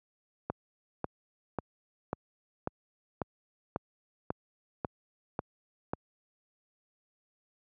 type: click train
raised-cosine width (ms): 1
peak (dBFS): -17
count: 11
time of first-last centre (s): 0.5-5.935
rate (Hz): 1.84
effects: high-pass 80 Hz 12 dB/octave